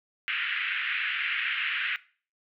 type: band-pass noise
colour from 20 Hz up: pink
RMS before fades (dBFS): -30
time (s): 0.28-1.96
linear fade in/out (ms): 0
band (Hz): 1500 to 3000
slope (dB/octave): 48
effects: noise-tail reverb RT60 0.4 s tail -19 dB re dry